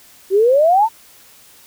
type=exponential sweep; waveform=sine; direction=up; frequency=370 to 932.3 Hz; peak=-9 dBFS; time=0.3-0.89 s; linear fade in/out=50 ms; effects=white hiss -46 dBFS RMS until 1.66 s